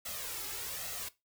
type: noise with flanger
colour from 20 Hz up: white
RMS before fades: -40 dBFS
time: 0.05-1.09 s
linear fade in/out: 10 ms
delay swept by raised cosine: 1.5 to 2.38 ms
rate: 1.2 Hz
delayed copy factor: +0.65
effects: noise-tail reverb RT60 0.2 s tail -17 dB re dry